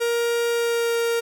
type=tone with pitch glide; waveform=45% pulse; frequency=470.1 to 465.8 Hz; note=A#4 to A#4; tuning=+15 to -1 cents; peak=-20 dBFS; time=0-1.21 s; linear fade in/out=20 ms; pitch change=-16 cents; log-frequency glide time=0.49-0.95 s; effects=none